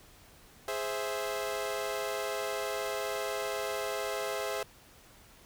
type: chord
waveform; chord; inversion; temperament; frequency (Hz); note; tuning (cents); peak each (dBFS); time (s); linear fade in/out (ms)
sawtooth; Ab augmented; none; equal; 415.3 / 523.3 / 659.3; Ab4 / C5 / E5; 0 / 0 / 0; -33; 0.68-4.63; 2
effects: pink hiss -57 dBFS RMS until 5.45 s